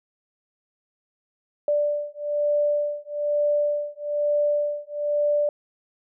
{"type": "beating tone pair", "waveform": "sine", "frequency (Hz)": [587.3, 588.4], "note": ["D5", "D5"], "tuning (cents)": [0, 3], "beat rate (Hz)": 1.1, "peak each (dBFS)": -24, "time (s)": [1.68, 5.49], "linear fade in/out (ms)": 2, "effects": []}